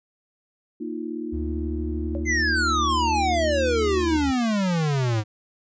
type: chord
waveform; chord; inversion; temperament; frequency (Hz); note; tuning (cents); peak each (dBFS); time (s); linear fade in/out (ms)
sine; Bb suspended fourth; none; equal; 233.1 / 311.1 / 349.2; Bb3 / Eb4 / F4; 0 / 0 / 0; -33 / -31 / -33; 0.8-4.17; 10
type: tone with pitch glide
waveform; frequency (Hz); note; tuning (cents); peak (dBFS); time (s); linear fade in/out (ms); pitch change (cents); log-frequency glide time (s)
triangle; 73.42 to 75.97; D2 to D#2; 0 to -41; -25; 1.32-4.32; 20; +59; 1.81-3.78
type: tone with exponential decay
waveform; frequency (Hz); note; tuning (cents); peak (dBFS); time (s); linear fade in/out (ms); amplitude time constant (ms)
sine; 561; C#5; +21; -28; 2.15-2.28; 0; 27
type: exponential sweep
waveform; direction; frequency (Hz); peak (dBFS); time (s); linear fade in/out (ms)
square; down; 2100 to 103.83; -21; 2.25-5.24; 50
effects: resampled to 16000 Hz